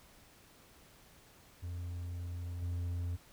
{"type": "tone with level steps", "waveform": "triangle", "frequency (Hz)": 87.31, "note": "F2", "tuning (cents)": 0, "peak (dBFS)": [-36, -32], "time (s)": [1.62, 3.17], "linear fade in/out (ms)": 20, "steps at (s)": 2.62, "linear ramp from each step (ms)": 5, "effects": ["pink hiss -61 dBFS RMS until 3.32 s"]}